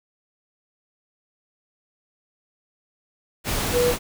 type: tone in noise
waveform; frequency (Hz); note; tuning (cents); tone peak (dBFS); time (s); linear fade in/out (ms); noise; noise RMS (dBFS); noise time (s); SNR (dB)
sine; 488.2; B4; -20; -17; 3.72-3.94; 50; pink; -25; 3.44-3.99; +5
effects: none